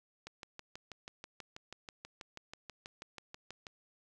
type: click train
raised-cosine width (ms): 0.2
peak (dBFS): -28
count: 22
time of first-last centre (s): 0.27-3.668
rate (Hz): 6.18
effects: none